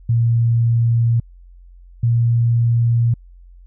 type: tone pair in turn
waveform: sine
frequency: 116.54 / 117.35 Hz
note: A#2 / A#2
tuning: 0 / +12 cents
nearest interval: unison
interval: 12 cents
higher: second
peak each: -12 dBFS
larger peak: neither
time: 0.09-1.2 / 2.03-3.14 s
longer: neither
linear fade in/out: 5 ms
effects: added 44 Hz sine -40 dBFS peak until 3.66 s